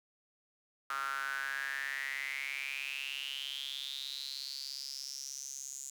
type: tone with high-pass filter sweep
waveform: sawtooth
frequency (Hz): 136.8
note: C#3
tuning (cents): -23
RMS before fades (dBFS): -40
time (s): 0.9-5.9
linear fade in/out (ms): 2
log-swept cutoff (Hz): 1300 to 7100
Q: 8.9
effects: none